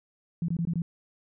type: tone bursts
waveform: sine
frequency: 168.5 Hz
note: E3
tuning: 38 cents sharp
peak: -25 dBFS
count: 5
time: 0.42-0.82 s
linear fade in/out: 2 ms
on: 64 ms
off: 20 ms
effects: none